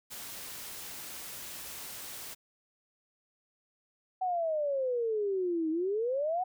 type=noise; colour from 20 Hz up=white; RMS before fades=-43 dBFS; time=0.1-2.35 s; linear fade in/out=20 ms
type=exponential two-way sweep; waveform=sine; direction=down then up; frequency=757 to 311.1 to 757 Hz; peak=-28 dBFS; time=4.21-6.44 s; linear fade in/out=10 ms; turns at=5.7 s
effects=none